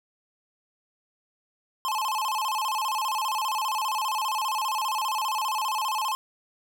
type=tone with vibrato; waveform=square; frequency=953 Hz; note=A#5; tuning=38 cents sharp; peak=-26 dBFS; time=1.85-6.15 s; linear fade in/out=0 ms; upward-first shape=square; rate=15 Hz; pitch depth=170 cents each way; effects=none